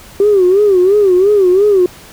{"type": "tone with vibrato", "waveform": "sine", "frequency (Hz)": 388.1, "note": "G4", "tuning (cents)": -17, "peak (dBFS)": -5, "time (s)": [0.2, 1.86], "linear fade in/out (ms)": 2, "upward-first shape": "sine", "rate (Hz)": 2.9, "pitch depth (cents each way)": 140, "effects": ["tanh soft clip ceiling -1 dBFS", "pink hiss -37 dBFS RMS until 2.12 s"]}